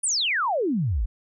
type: exponential sweep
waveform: sine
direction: down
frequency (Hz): 9956 to 44.01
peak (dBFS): -21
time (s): 0.03-1.06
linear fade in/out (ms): 10
effects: none